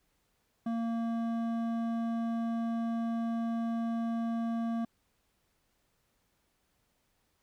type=tone with hard clipping; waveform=triangle; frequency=230 Hz; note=A#3; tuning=23 cents flat; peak=-32 dBFS; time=0.66-4.85 s; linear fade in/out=5 ms; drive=14 dB; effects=pink hiss -75 dBFS RMS until 7.42 s